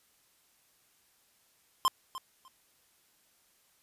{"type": "tone with echo", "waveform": "square", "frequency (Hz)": 1046.5, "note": "C6", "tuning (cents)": 0, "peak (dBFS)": -23, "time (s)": [1.85, 1.88], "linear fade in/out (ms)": 0, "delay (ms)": 300, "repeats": 2, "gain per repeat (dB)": -15, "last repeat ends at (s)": 2.48, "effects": ["white hiss -68 dBFS RMS until 3.82 s", "resampled to 32000 Hz"]}